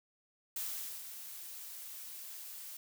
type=noise with ADSR envelope; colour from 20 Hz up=blue; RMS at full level=-38 dBFS; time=0.56-2.77 s; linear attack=4 ms; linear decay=460 ms; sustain=-9 dB; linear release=5 ms; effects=none